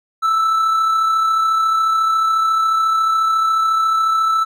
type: tone with amplitude modulation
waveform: triangle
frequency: 1318.5 Hz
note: E6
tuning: in tune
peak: -10 dBFS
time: 0.22-4.45 s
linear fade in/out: 20 ms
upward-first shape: sine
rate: 34.1 Hz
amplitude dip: 30%
effects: none